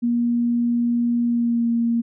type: tone with pitch glide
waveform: sine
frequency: 237.8 to 233.3 Hz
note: A#3 to A#3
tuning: +35 to +2 cents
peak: -17 dBFS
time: 0.02-2.02 s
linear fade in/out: 20 ms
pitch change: -33 cents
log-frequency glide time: 1.25-1.68 s
effects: none